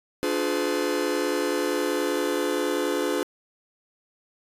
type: chord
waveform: 45% pulse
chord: D diminished seventh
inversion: none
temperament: just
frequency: 293.7 / 352.4 / 422.9 / 507.5 Hz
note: D4 / F4 / Ab4 / Cb5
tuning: 0 / +16 / +31 / +47 cents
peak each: -29 dBFS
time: 0.23-3.23 s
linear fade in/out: 0 ms
effects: resampled to 32000 Hz